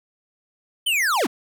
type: linear sweep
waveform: square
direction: down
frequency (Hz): 3136 to 181.5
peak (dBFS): -19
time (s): 0.86-1.27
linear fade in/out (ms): 10
effects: none